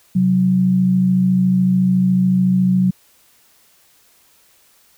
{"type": "tone pair together", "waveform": "sine", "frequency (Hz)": [131.12, 185], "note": ["C3", "F#3"], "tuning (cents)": [4, 0], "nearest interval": "tritone", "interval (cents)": 596, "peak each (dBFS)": [-21, -12], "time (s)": [0.15, 2.91], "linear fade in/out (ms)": 10, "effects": ["white hiss -54 dBFS RMS until 4.97 s"]}